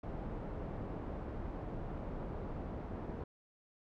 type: low-pass noise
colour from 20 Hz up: pink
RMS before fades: -42 dBFS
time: 0.03-3.24 s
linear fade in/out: 5 ms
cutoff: 750 Hz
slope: 12 dB/octave
effects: none